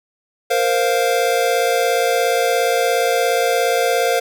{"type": "chord", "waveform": "square", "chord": "Bb suspended second", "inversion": "none", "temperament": "equal", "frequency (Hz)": [466.2, 523.3, 698.5], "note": ["Bb4", "C5", "F5"], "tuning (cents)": [0, 0, 0], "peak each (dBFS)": -20, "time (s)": [0.5, 4.2], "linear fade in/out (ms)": 10, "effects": []}